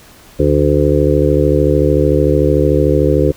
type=harmonic tone; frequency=73.42 Hz; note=D2; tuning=in tune; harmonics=1 / 2 / 4 / 5 / 6 / 7; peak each=-16 / -16 / -16 / -16 / -16 / -16 dBFS; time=0.39-3.32 s; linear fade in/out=10 ms; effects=pink hiss -42 dBFS RMS until 3.36 s